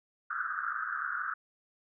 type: band-pass noise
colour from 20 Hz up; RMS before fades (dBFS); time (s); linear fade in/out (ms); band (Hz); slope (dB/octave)
white; -35; 0.3-1.34; 5; 1200 to 1600; 96
effects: none